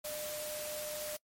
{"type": "tone in noise", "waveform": "sine", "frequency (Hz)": 603, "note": "D5", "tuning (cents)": 46, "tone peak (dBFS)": -40, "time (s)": [0.04, 1.17], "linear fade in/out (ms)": 10, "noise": "white", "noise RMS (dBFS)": -42, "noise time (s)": [0.04, 1.17], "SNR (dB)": -1, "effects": ["noise-tail reverb RT60 0.1 s tail -25 dB re dry", "MP3 64 kbps"]}